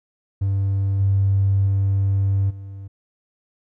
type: tone with level steps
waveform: triangle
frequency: 98 Hz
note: G2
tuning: in tune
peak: -15 / -11 / -13 / -30 dBFS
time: 0.41-2.88 s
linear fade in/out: 10 ms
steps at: 0.99 / 1.66 / 2.49 s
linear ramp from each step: 20 ms
effects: tanh soft clip ceiling -12 dBFS